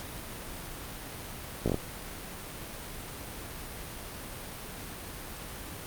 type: slowing click train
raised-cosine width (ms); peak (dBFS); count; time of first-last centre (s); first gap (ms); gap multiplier
2; -14; 5; 1.66-1.744; 17; 1.14
effects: pink hiss -41 dBFS RMS until 5.86 s + Opus 48 kbps